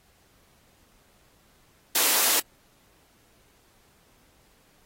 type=high-pass noise; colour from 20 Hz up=white; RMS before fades=-22 dBFS; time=1.95-2.4 s; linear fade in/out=5 ms; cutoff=270 Hz; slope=24 dB/octave; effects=pink hiss -62 dBFS RMS until 4.85 s + AAC 48 kbps